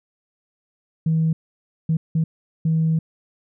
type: tone bursts at uneven times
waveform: sine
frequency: 160.7 Hz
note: E3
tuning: 44 cents flat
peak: -15 dBFS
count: 4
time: 1.06-1.33 / 1.89-1.97 / 2.15-2.24 / 2.65-2.99 s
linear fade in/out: 5 ms
effects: tanh soft clip ceiling -12 dBFS